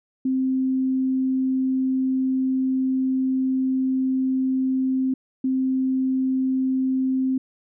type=tone pair in turn; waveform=sine; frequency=261.6 / 261.6 Hz; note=C4 / C4; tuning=0 / 0 cents; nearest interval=unison; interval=0 cents; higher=neither; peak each=-19 dBFS; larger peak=neither; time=0.25-5.14 / 5.44-7.38 s; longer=first; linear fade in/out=5 ms; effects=none